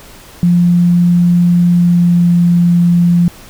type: tone with pitch glide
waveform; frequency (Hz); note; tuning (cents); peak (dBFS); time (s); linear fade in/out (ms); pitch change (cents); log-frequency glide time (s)
sine; 174.61 to 173.3; F3 to F3; 0 to -13; -6; 0.43-3.28; 0; -13; 1.71-2.33
effects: pink hiss -37 dBFS RMS until 3.49 s